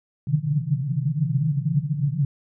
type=band-pass noise; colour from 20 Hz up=white; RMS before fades=-23 dBFS; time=0.27-2.25 s; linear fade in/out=2 ms; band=130 to 160 Hz; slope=96 dB/octave; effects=none